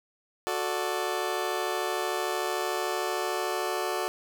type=chord; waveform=20% pulse; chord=D major; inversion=first; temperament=just; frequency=367.1 / 440.5 / 587.3 Hz; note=F#4 / A4 / D5; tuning=-14 / +2 / 0 cents; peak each=-26 / -28 / -29 dBFS; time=0.47-4.08 s; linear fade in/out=0 ms; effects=none